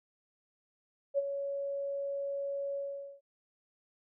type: tone with ADSR envelope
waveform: sine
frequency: 559 Hz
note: C#5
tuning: 14 cents sharp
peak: -24 dBFS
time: 1.14-3.21 s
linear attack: 41 ms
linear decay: 29 ms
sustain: -9 dB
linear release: 450 ms
effects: none